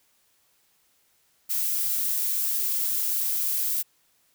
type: noise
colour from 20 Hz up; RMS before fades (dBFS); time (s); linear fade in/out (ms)
violet; -26; 1.49-3.83; 20
effects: white hiss -66 dBFS RMS until 4.34 s

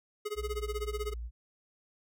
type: tone with tremolo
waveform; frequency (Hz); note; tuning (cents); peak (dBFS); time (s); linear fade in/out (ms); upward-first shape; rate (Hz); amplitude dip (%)
square; 420; G#4; +19; -32; 0.25-1.14; 10; sine; 16; 95
type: tone with pitch glide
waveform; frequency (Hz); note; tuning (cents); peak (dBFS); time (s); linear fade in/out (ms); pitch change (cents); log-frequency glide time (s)
sine; 61 to 57.94; B1 to A#1; -21 to -10; -36; 0.35-1.31; 50; -89; 0.51-0.61
effects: none

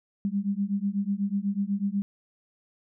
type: beating tone pair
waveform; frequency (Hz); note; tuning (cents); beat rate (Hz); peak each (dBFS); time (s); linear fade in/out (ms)
sine; 196 / 204.1; G3 / G#3; 0 / -30; 8.1; -28 / -28; 0.25-2.02; 0
effects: none

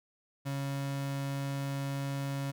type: tone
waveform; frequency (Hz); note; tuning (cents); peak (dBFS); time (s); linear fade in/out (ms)
35% pulse; 138.59; C#3; 0; -31; 0.45-2.52; 20
effects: none

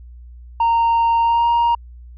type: tone with pitch glide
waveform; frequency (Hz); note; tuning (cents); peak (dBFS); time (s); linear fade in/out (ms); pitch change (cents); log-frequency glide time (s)
sine; 925 to 939.5; A#5 to A#5; -14 to +13; -10; 0.6-1.75; 5; +27; 1.21-1.48
effects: tanh soft clip ceiling -12 dBFS + added 60 Hz sine -36 dBFS peak until 2.17 s

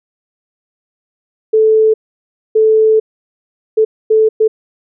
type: tone bursts at uneven times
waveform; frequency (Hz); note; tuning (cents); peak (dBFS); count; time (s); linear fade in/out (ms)
sine; 437.5; A4; -10; -6; 5; 1.53-1.94 / 2.55-3 / 3.77-3.85 / 4.1-4.29 / 4.4-4.48; 10
effects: none

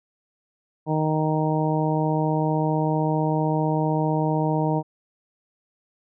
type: harmonic tone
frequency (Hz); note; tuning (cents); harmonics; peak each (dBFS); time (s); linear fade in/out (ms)
155.56; D#3; 0; 1 / 2 / 3 / 4 / 5 / 6; -23 / -26 / -29 / -29 / -30 / -29; 0.86-4.83; 50
effects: none

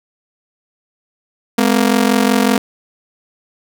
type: ring-modulated tone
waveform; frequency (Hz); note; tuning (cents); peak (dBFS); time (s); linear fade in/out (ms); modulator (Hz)
sawtooth; 233.1; A#3; 0; -4; 1.58-2.58; 2; 22.7
effects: none

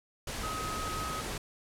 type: tone in noise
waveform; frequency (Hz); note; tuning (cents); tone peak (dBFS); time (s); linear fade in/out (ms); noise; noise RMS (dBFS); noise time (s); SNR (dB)
sine; 1266; D#6; +30; -36; 0.43-1.21; 5; pink; -37; 0.27-1.38; -2
effects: low-pass 11000 Hz 12 dB/octave

